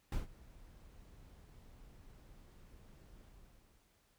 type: noise with ADSR envelope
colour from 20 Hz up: brown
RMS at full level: -35 dBFS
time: 0.12-3.93 s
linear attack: 3 ms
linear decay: 140 ms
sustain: -23 dB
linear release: 680 ms
effects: pink hiss -73 dBFS RMS until 4.18 s